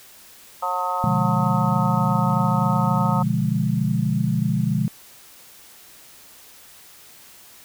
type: harmonic tone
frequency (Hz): 180.6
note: F#3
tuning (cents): -42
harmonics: 3 / 4 / 5 / 6 / 7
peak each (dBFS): -32 / -29 / -25 / -32 / -26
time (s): 0.62-3.23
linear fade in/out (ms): 10
type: chord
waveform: sine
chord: B diminished seventh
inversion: none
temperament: equal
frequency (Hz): 123.47 / 146.83 / 174.61 / 207.7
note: B2 / D3 / F3 / Ab3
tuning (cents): 0 / 0 / 0 / 0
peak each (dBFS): -24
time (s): 1.04-4.88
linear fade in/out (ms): 0
effects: white hiss -47 dBFS RMS until 7.64 s